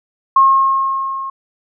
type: tone with level ramp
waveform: sine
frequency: 1078 Hz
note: C#6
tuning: 49 cents flat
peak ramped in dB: -5 to -22 dBFS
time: 0.36-1.3 s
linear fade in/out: 5 ms
effects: none